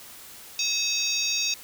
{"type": "harmonic tone with a mistuned harmonic", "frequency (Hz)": 933, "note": "A#5", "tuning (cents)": 1, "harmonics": [3, 4, 5, 6, 7], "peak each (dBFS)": [-30, -30, -30, -30, -30], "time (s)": [0.59, 1.54], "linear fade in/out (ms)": 2, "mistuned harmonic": 3, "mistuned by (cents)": -140, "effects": ["white hiss -45 dBFS RMS until 1.63 s"]}